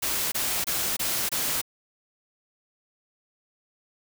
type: noise bursts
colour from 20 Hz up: white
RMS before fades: -27 dBFS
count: 5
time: 0.02-1.616 s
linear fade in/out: 10 ms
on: 300 ms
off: 24 ms
effects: none